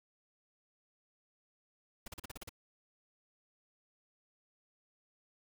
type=noise bursts; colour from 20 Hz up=pink; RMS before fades=-45 dBFS; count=8; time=2.06-2.493 s; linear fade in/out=5 ms; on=20 ms; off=39 ms; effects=none